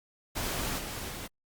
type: noise with level steps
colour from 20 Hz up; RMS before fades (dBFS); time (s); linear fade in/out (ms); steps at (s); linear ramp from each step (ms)
pink; -33 / -38 / -40; 0.35-1.28; 20; 0.78 / 1.1; 10
effects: Opus 48 kbps